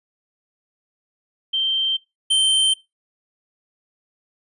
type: tone pair in turn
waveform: sine / square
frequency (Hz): 3136 / 3116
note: G7 / G7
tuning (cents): 0 / -11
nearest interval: unison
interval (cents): 11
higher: first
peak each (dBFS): -18 / -15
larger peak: second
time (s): 1.53-1.97 / 2.3-2.74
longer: neither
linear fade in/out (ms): 10
effects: noise-tail reverb RT60 0.2 s tail -20 dB re dry + resampled to 24000 Hz